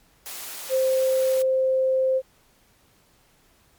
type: high-pass noise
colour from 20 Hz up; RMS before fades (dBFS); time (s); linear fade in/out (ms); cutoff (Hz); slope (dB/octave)
white; -36; 0.26-1.42; 0; 380; 12
type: tone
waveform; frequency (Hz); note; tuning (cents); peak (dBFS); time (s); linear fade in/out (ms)
sine; 523.3; C5; 0; -18; 0.69-2.22; 50
effects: pink hiss -60 dBFS RMS until 3.78 s + MP3 96 kbps